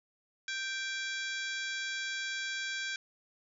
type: harmonic tone with a mistuned harmonic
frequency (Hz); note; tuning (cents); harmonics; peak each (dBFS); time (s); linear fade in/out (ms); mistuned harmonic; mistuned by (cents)
784; G5; 0; 2 / 3 / 4 / 5 / 6 / 7 / 8 / 9; -37 / -41 / -43 / -45 / -47 / -48 / -49 / -50; 0.48-2.96; 2; 4; +100
effects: none